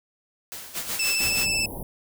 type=noise with exponential decay; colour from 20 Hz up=white; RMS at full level=-35 dBFS; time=0.52-1.4 s; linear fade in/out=0 ms; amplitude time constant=190 ms
type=noise with tremolo; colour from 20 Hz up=white; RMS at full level=-28 dBFS; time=0.73-1.48 s; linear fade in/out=50 ms; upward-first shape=sine; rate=6.3 Hz; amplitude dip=65%
type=tone with vibrato; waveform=20% pulse; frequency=2637 Hz; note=E7; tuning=in tune; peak=-17 dBFS; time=0.99-1.66 s; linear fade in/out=5 ms; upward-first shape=sine; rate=18 Hz; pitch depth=20 cents each way
type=band-stop noise; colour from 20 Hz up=pink; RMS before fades=-35 dBFS; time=1.2-1.83 s; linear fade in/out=2 ms; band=950 to 10000 Hz; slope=96 dB/octave
effects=none